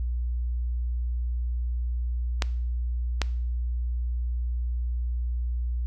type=clicks; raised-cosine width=0.2 ms; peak=-7 dBFS; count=2; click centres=2.422 / 3.217 s; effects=noise-tail reverb RT60 0.6 s tail -20 dB re dry + added 60 Hz sine -25 dBFS peak until 5.86 s